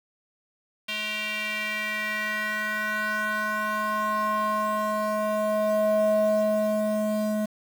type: tone with band-pass filter sweep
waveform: square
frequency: 213 Hz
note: G#3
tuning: 44 cents sharp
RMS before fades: -26 dBFS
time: 0.88-7.46 s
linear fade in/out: 10 ms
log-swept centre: 2900 to 430 Hz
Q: 3.5
effects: 7-bit